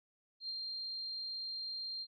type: tone with ADSR envelope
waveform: sine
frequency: 4186 Hz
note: C8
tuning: in tune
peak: -37 dBFS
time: 0.4-2.07 s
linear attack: 87 ms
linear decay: 33 ms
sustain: -2 dB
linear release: 52 ms
effects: none